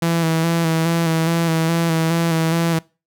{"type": "tone with vibrato", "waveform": "sawtooth", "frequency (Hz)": 164.81, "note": "E3", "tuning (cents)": 0, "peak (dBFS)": -12, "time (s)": [0.02, 2.79], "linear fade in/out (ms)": 5, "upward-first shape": "square", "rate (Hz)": 2.4, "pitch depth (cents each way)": 27, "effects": ["noise-tail reverb RT60 0.3 s tail -23 dB re dry"]}